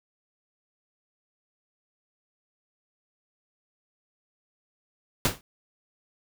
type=noise with exponential decay; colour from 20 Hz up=pink; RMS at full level=-19 dBFS; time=5.25-5.41 s; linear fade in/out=1 ms; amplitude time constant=33 ms; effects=none